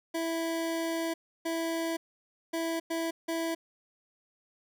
25% pulse tone bursts at uneven times, 329.6 Hz, E4, in tune, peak -26 dBFS, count 5, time 0.14-1.14 / 1.45-1.97 / 2.53-2.8 / 2.9-3.11 / 3.28-3.55 s, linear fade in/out 10 ms, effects none

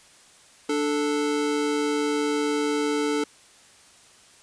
square tone pair together, 294.1 / 440 Hz, D4 / A4, +3 / 0 cents, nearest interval perfect fifth, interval 697 cents, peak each -26 dBFS, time 0.69-3.24 s, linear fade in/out 5 ms, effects white hiss -53 dBFS RMS until 4.42 s + resampled to 22050 Hz

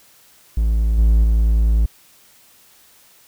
triangle tone with level steps, 55.2 Hz, A1, 6 cents sharp, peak -12 / -8 / -10 dBFS, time 0.57-1.86 s, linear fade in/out 5 ms, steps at 0.98 / 1.24 s, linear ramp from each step 5 ms, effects white hiss -51 dBFS RMS until 3.27 s

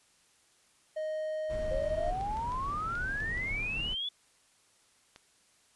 triangle tone, 622.3 Hz, D#5, in tune, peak -30 dBFS, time 0.96-2.11 s, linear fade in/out 10 ms
brown noise, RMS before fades -39 dBFS, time 1.49-3.95 s, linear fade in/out 20 ms
sine exponential sweep, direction up, 523.3 to 3475 Hz, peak -32 dBFS, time 1.71-4.09 s, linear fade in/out 5 ms
clicks, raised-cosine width 0.2 ms, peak -32 dBFS, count 7, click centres 2.211 / 2.37 / 2.52 / 2.954 / 3.204 / 3.376 / 5.161 s
effects white hiss -66 dBFS RMS until 5.75 s + resampled to 24000 Hz

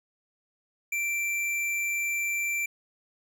triangle tone with hard clipping, 2349 Hz, D7, in tune, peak -28 dBFS, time 0.92-2.66 s, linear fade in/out 5 ms, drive 17 dB, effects none

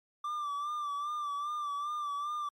triangle tone with vibrato, 1174.7 Hz, D6, in tune, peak -31 dBFS, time 0.24-2.49 s, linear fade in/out 5 ms, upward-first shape sine, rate 2.5 Hz, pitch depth 50 cents each way, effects MP3 64 kbps

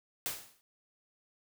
white noise with exponential decay, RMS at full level -33 dBFS, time 0.26-0.61 s, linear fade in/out 0 ms, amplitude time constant 74 ms, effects none

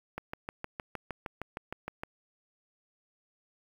click train, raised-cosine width 0.5 ms, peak -21 dBFS, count 13, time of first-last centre 0.18-2.035 s, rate 6.47 Hz, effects 8-bit

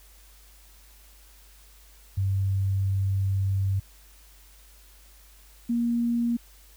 sine tone pair in turn, 97.1 / 235.9 Hz, G2 / A#3, -16 / +21 cents, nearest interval octave + minor third, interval 1537 cents, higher second, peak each -22 dBFS, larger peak neither, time 2.17-3.8 / 5.69-6.37 s, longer first, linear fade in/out 10 ms, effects added 50 Hz sine -52 dBFS peak until 6.76 s + white hiss -56 dBFS RMS until 6.76 s

